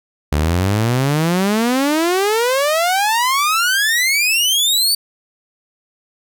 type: exponential sweep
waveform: sawtooth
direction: up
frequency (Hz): 71 to 4632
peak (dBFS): -10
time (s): 0.32-4.95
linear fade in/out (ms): 5
effects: none